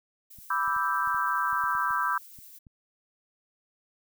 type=noise with tremolo; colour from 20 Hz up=violet; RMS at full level=-48 dBFS; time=0.3-2.59 s; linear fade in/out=10 ms; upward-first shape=triangle; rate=9.4 Hz; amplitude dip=25%
type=clicks; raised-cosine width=5 ms; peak=-40 dBFS; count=11; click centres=0.387 / 0.679 / 0.764 / 1.075 / 1.146 / 1.53 / 1.639 / 1.751 / 1.907 / 2.388 / 2.668 s
type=chord; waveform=sine; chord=E minor seventh; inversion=second; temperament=equal; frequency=987.8 / 1174.7 / 1318.5 / 1568 Hz; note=B5 / D6 / E6 / G6; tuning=0 / 0 / 0 / 0 cents; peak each=-30 dBFS; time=0.5-2.18 s; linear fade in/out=5 ms
effects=none